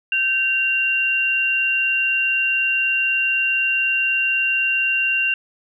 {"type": "tone pair together", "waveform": "sine", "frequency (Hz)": [1551.2, 2764], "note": ["G6", "F7"], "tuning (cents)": [-19, -19], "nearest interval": "minor seventh", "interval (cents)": 1000, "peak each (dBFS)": [-25, -17], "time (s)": [0.12, 5.34], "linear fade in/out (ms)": 2, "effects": []}